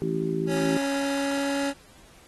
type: harmonic tone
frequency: 55 Hz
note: A1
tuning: in tune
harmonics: 3 / 4 / 5 / 6 / 7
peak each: -29 / -35 / -34 / -32 / -28 dBFS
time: 0.02-0.77 s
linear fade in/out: 0 ms
type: tone with pitch glide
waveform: 25% pulse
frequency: 277.2 to 279.5 Hz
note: C#4 to C#4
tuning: 0 to +14 cents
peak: -21 dBFS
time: 0.47-1.74 s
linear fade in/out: 50 ms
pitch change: +14 cents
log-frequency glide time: 0.76-1.58 s
effects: pink hiss -54 dBFS RMS until 2.27 s + AAC 32 kbps